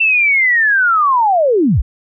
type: linear sweep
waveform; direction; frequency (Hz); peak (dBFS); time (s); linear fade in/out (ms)
sine; down; 2700 to 32.7; -9; 0-1.82; 10
effects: none